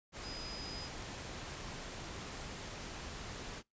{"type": "tone in noise", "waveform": "sine", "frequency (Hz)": 4978, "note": "D#8", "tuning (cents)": 0, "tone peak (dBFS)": -45, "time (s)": [0.22, 0.9], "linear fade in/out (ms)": 50, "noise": "pink", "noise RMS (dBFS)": -45, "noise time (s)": [0.12, 3.63], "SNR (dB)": -3, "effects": ["noise-tail reverb RT60 0.2 s tail -26 dB re dry", "resampled to 16000 Hz"]}